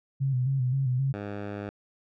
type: tone with vibrato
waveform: sine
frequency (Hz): 130.8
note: C3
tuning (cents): 0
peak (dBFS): -23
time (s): 0.2-1.13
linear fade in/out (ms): 20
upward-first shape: square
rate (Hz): 3.8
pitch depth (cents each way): 65
type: tone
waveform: 10% pulse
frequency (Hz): 102.1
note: G#2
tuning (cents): -29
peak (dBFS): -25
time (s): 1.14-1.69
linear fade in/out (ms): 0
effects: low-pass 2000 Hz 12 dB/octave